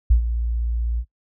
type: tone with ADSR envelope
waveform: sine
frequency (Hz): 58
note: A#1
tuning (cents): -8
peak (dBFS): -9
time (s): 0.1-1.05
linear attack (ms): 9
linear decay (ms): 100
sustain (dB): -11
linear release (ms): 64
effects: noise-tail reverb RT60 0.1 s tail -20 dB re dry